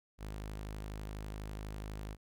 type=tone; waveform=sawtooth; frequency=52.1 Hz; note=G#1; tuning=6 cents sharp; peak=-37 dBFS; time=0.18-2.17 s; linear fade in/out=50 ms; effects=none